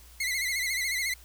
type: tone with vibrato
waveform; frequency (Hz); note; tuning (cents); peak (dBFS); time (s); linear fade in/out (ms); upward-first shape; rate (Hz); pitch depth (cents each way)
sawtooth; 2077; C7; -13; -24; 0.2-1.14; 5; sine; 14; 90
effects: added 60 Hz sine -51 dBFS peak until 1.24 s + white hiss -55 dBFS RMS until 1.24 s